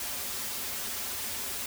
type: noise with comb filter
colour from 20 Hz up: white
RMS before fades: -35 dBFS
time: 0-1.66 s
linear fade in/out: 2 ms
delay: 6.3 ms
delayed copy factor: -1
effects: none